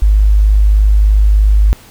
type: tone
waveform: sine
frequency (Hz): 51.6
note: G#1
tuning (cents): -10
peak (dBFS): -5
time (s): 0.02-1.73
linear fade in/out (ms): 0
effects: pink hiss -40 dBFS RMS until 1.9 s